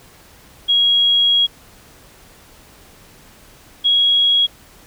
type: tone pair in turn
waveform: sine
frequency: 3300 / 3313 Hz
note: G#7 / G#7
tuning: -12 / -5 cents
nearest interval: unison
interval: 7 cents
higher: second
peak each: -11 dBFS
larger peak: neither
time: 0.68-1.47 / 3.84-4.47 s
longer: first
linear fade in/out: 20 ms
effects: pink hiss -46 dBFS RMS until 4.86 s